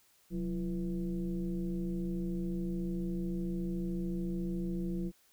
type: tone with frequency modulation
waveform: sine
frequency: 181.9 Hz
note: F#3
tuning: 29 cents flat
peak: -32 dBFS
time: 0.3-5.12 s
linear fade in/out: 50 ms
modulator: 155 Hz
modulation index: 0.99
effects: white hiss -67 dBFS RMS until 5.32 s